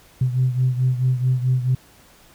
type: beating tone pair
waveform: sine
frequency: 126.7 / 131.3 Hz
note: B2 / C3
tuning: +45 / +6 cents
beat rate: 4.6 Hz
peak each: -17 / -22 dBFS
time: 0.21-1.75 s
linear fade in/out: 5 ms
effects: tanh soft clip ceiling -10 dBFS + pink hiss -51 dBFS RMS until 2.34 s